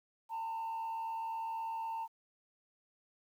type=tone with frequency modulation; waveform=sine; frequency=904 Hz; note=A5; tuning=47 cents sharp; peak=-34 dBFS; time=0.29-2.08 s; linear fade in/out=50 ms; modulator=79.2 Hz; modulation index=0.36; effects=tanh soft clip ceiling -35 dBFS + 11-bit